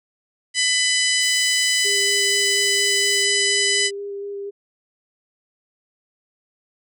harmonic tone, 999 Hz, B5, 20 cents sharp, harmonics 2 / 3 / 4 / 5 / 6 / 7 / 8 / 9 / 10, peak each -22 / -23 / -28 / -23 / -29 / -30 / -26 / -31 / -34 dBFS, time 0.54-3.91 s, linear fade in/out 50 ms
blue noise, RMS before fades -39 dBFS, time 1.19-3.26 s, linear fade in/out 50 ms
sine tone with vibrato, 401.8 Hz, G4, 43 cents sharp, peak -27 dBFS, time 1.84-4.51 s, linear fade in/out 20 ms, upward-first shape square, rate 4.2 Hz, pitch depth 9 cents each way
effects none

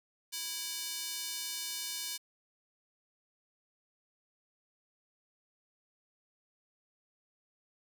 square tone with high-pass filter, 329.6 Hz, E4, in tune, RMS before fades -39 dBFS, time 0.32-2.18 s, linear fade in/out 20 ms, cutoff 4200 Hz, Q 0.99, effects 10-bit

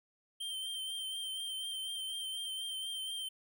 square tone with vibrato, 3136 Hz, G7, in tune, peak -38 dBFS, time 0.4-3.29 s, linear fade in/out 10 ms, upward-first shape triangle, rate 4.1 Hz, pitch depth 32 cents each way, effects none

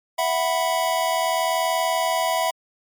square chord, E suspended second, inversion none, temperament equal, 659.3 / 740 / 987.8 Hz, E5 / F#5 / B5, 0 / 0 / 0 cents, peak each -24 / -26 / -25 dBFS, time 0.18-2.51 s, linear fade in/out 10 ms, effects MP3 96 kbps

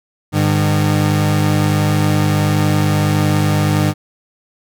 30% pulse tone pair together, 101.5 / 151.38 Hz, G#2 / D#3, -39 / -47 cents, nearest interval perfect fifth, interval 692 cents, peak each -13 / -12 dBFS, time 0.32-3.94 s, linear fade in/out 50 ms, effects none

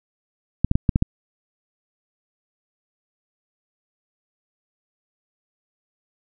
clicks, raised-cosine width 5 ms, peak -4 dBFS, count 6, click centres 0.646 / 0.714 / 0.755 / 0.892 / 0.959 / 1.024 s, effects none

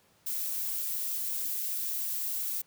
violet noise with high-pass filter sweep, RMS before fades -33 dBFS, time 0.26-2.62 s, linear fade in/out 10 ms, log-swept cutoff 640 to 230 Hz, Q 3, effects pink hiss -65 dBFS RMS until 2.66 s + high-pass 100 Hz 12 dB/octave

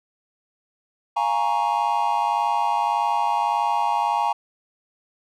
triangle chord, Bb minor seventh, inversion second, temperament equal, 698.5 / 830.6 / 932.3 / 1108.7 Hz, F5 / Ab5 / Bb5 / Db6, 0 / 0 / 0 / 0 cents, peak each -27 / -21 / -21 / -27 dBFS, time 1.16-4.33 s, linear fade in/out 10 ms, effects none

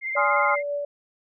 sine tone with vibrato, 2097 Hz, C7, 3 cents sharp, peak -26 dBFS, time 0.01-0.63 s, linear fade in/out 50 ms, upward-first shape sine, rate 17 Hz, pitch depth 31 cents each way
sine tone with tremolo, 577 Hz, D5, 31 cents flat, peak -24 dBFS, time 0.15-0.85 s, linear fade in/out 5 ms, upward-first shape sine, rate 5.5 Hz, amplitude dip 25%
sine chord, F minor seventh, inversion first, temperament equal, 830.6 / 1046.5 / 1244.5 / 1396.9 Hz, Ab5 / C6 / Eb6 / F6, 0 / 0 / 0 / 0 cents, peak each -25 dBFS, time 0.16-0.56 s, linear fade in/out 20 ms
effects none

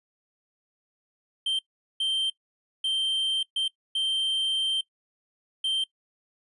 triangle tone bursts at uneven times, 3136 Hz, G7, in tune, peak -22 dBFS, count 6, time 1.46-1.59 / 2-2.3 / 2.84-3.43 / 3.56-3.68 / 3.95-4.81 / 5.64-5.84 s, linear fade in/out 5 ms, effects noise-tail reverb RT60 0.1 s tail -20 dB re dry + resampled to 24000 Hz

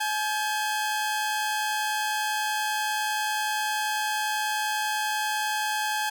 sawtooth tone pair together, 850.6 / 1591 Hz, G#5 / G6, +41 / +25 cents, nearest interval major seventh, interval 1084 cents, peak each -23 / -27 dBFS, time 0-6.1 s, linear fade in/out 10 ms, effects none

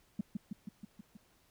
sine tone with echo, 205.5 Hz, G#3, 18 cents flat, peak -29 dBFS, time 0.19-0.21 s, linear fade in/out 5 ms, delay 160 ms, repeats 6, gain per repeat -3 dB, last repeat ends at 1.17 s, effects tanh soft clip ceiling -26 dBFS + pink hiss -69 dBFS RMS until 1.5 s

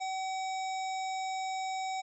harmonic tone, 760 Hz, F#5, 46 cents sharp, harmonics 1 / 3 / 5 / 7 / 9 / 10, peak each -33 / -43 / -47 / -50 / -52 / -53 dBFS, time 0-2.02 s, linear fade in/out 20 ms, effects none

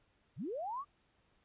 sine linear sweep, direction up, 90.4 to 1200 Hz, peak -37 dBFS, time 0.36-0.85 s, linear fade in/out 50 ms, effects pink hiss -73 dBFS RMS until 1.44 s + resampled to 8000 Hz

